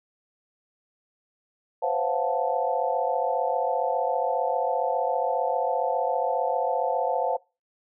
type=tone cluster; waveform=sine; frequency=506 / 541 / 688 / 735 / 879 Hz; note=B4 / C#5 / F5 / F#5 / A5; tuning=+42 / -42 / -26 / -12 / -2 cents; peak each=-29 dBFS; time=1.82-7.37 s; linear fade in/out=10 ms; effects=noise-tail reverb RT60 0.3 s tail -25 dB re dry